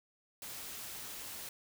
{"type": "noise", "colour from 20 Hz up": "white", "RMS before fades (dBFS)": -45, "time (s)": [0.42, 1.49], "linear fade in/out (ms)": 2, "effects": []}